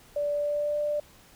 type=tone with pitch glide; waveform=sine; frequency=583 to 591.8 Hz; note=D5 to D5; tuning=-13 to +13 cents; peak=-25 dBFS; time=0.16-1 s; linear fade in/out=5 ms; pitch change=+26 cents; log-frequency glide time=0.32-0.78 s; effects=pink hiss -55 dBFS RMS until 1.35 s